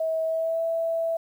sine tone with pitch glide, 644 to 659.8 Hz, E5 to E5, -41 to +1 cents, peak -23 dBFS, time 0-1.17 s, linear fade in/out 5 ms, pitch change +42 cents, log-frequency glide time 0.24-0.63 s, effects 9-bit

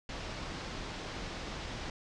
pink low-pass noise, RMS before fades -41 dBFS, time 0.09-1.9 s, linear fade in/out 2 ms, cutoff 5700 Hz, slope 24 dB/octave, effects resampled to 22050 Hz

